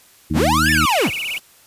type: harmonic tone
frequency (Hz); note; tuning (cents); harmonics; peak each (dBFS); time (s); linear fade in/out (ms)
78; D#2; +5; 1 / 2 / 3 / 4; -23 / -23 / -23 / -23; 0.3-0.86; 10
type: linear two-way sweep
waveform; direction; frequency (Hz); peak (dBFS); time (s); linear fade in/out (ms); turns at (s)
45% pulse; up then down; 33.84 to 1823 to 33.84; -15; 0.33-1.11; 50; 0.71
type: band-stop noise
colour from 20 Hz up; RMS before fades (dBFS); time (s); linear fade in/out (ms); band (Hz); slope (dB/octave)
white; -35; 0.52-1.4; 20; 1500 to 2600; 96
type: tone with vibrato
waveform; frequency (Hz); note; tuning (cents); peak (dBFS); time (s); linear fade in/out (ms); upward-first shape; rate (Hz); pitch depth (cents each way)
sine; 2553; D#7; +44; -22; 0.66-1.38; 0; sine; 17; 270
effects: white hiss -50 dBFS RMS until 1.66 s + resampled to 32000 Hz